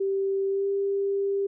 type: tone with pitch glide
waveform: sine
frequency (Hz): 390.3 to 396.4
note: G4 to G4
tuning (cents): -8 to +19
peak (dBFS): -23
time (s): 0-1.47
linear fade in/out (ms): 10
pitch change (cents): +27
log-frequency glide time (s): 0.48-0.67
effects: none